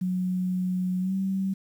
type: tone with pitch glide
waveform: sine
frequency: 183.2 to 192.09 Hz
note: F#3 to G3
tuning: -17 to -35 cents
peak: -24 dBFS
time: 0.01-1.54 s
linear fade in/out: 10 ms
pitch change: +82 cents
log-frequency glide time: 1-1.14 s
effects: 9-bit